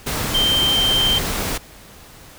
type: tone in noise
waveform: sine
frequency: 3136 Hz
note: G7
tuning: in tune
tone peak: -15 dBFS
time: 0.34-1.19 s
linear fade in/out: 10 ms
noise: pink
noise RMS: -23 dBFS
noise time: 0.06-1.58 s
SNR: +5 dB
effects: pink hiss -43 dBFS RMS until 2.38 s